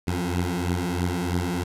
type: beating tone pair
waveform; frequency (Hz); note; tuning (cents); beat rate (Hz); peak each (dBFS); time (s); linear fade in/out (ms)
15% pulse; 86.5 / 89.6; F2 / F2; -16 / +45; 3.1; -21 / -20; 0.07-1.64; 10
effects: resampled to 32000 Hz + 8-bit